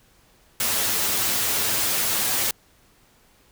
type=noise with comb filter; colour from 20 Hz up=white; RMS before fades=-23 dBFS; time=0.6-2.51 s; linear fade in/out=2 ms; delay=9.1 ms; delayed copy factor=+0.7; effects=pink hiss -58 dBFS RMS until 3.51 s